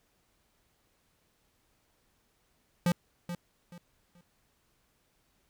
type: tone with echo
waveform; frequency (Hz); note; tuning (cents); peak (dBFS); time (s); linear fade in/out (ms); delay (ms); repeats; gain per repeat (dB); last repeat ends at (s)
square; 174.61; F3; 0; -24; 2.86-2.92; 2; 430; 3; -11; 4.21
effects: pink hiss -72 dBFS RMS until 5.49 s